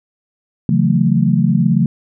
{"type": "chord", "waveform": "sine", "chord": "F# minor seventh", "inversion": "second", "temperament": "just", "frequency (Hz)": [138.75, 166.5, 185, 222], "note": ["C#3", "E3", "F#3", "A3"], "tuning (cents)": [2, 18, 0, 16], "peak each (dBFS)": -16, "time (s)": [0.69, 1.86], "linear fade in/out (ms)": 2, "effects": []}